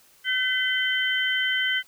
sine tone cluster, 1530 / 2022 / 3079 Hz, G6 / B6 / G7, -42 / +40 / -32 cents, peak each -26 dBFS, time 0.24-1.83 s, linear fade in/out 50 ms, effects white hiss -57 dBFS RMS until 1.87 s

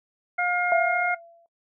harmonic tone, 711 Hz, F5, 31 cents sharp, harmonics 1 / 2 / 3, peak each -26 / -26 / -26 dBFS, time 0.38-1.15 s, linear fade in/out 10 ms
sine tone with exponential decay, 677 Hz, E5, 46 cents sharp, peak -18 dBFS, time 0.72-1.46 s, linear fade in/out 1 ms, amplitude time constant 160 ms
effects noise-tail reverb RT60 0.1 s tail -17 dB re dry

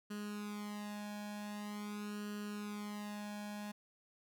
sawtooth tone with flanger, 207.7 Hz, G#3, in tune, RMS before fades -44 dBFS, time 0.1-3.72 s, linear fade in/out 10 ms, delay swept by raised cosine 0.68 to 1.21 ms, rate 0.45 Hz, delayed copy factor +0.85, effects none

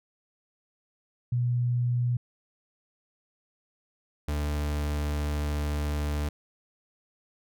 sine / 40% pulse tone pair in turn, 121.9 / 73.78 Hz, B2 / D2, -22 / +9 cents, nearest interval major sixth, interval 869 cents, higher first, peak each -23 / -26 dBFS, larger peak first, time 1.32-2.17 / 4.28-6.29 s, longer second, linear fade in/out 5 ms, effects none

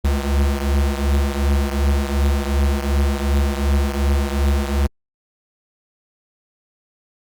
square beating tone pair, 69.3 / 72 Hz, C#2 / D2, 0 / -34 cents, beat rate 2.7 Hz, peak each -18 / -22 dBFS, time 0.04-4.87 s, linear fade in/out 10 ms, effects Opus 48 kbps

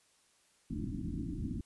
white low-pass noise, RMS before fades -38 dBFS, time 0.7-1.61 s, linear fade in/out 5 ms, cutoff 320 Hz, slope 96 dB/octave, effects white hiss -69 dBFS RMS until 1.65 s + resampled to 24000 Hz

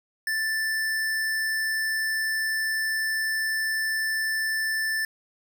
square tone, 1764 Hz, A6, 4 cents sharp, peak -25 dBFS, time 0.27-5.05 s, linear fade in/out 2 ms, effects none

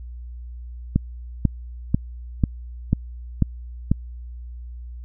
click train, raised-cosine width 5 ms, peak -4 dBFS, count 7, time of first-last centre 0.96-3.916 s, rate 2.03 Hz, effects added 60 Hz sine -33 dBFS peak until 5.04 s

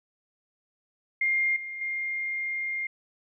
sine tone with level steps, 2117 Hz, C7, 20 cents sharp, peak -22 / -34 / -28 dBFS, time 1.21-2.87 s, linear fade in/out 5 ms, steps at 1.56 / 1.81 s, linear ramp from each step 5 ms, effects none

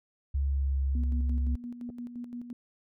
sine tone with pitch glide, 69.3 to 67.76 Hz, C#2 to C#2, 0 to -39 cents, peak -25 dBFS, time 0.34-1.56 s, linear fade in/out 10 ms, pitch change -39 cents, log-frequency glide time 0.44-0.79 s
sine tone with tremolo, 241.5 Hz, B3, 39 cents flat, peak -35 dBFS, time 0.95-2.53 s, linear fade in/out 2 ms, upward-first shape square, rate 5.8 Hz, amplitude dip 55%
clicks, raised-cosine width 2 ms, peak -35 dBFS, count 2, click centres 1.891 / 1.901 s
effects none

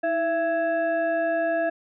sine tone with frequency modulation, 670 Hz, E5, 28 cents sharp, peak -21 dBFS, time 0.03-1.7 s, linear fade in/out 10 ms, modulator 992 Hz, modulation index 0.73, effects none

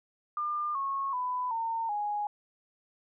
sine tone with pitch steps, 1201 / 1095 / 998.3 / 910.2 / 829.8 Hz, D6 / C#6 / B5 / A#5 / G#5, +38 / -22 / +18 / -42 / -2 cents, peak -29 dBFS, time 0.37-2.27 s, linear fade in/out 2 ms, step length 380 ms, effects none

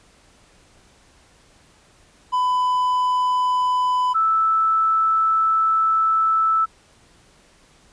triangle / sine tone pair in turn, 1001 / 1315.1 Hz, B5 / E6, +23 / -4 cents, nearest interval perfect fourth, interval 473 cents, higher second, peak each -15 dBFS, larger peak neither, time 2.32-4.14 / 4.14-6.66 s, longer second, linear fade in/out 20 ms, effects pink hiss -54 dBFS RMS until 7.92 s + resampled to 22050 Hz

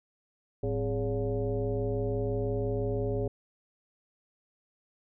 sine tone with frequency modulation, 260.9 Hz, C4, 5 cents flat, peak -27 dBFS, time 0.63-3.28 s, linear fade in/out 5 ms, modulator 152 Hz, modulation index 1.9, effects none

